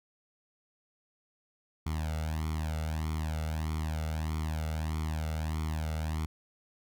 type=tone with flanger; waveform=sawtooth; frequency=78.3 Hz; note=D#2; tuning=11 cents sharp; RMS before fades=-33 dBFS; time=1.86-6.26 s; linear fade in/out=5 ms; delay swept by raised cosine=0.9 to 1.45 ms; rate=1.6 Hz; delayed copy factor=+1; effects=none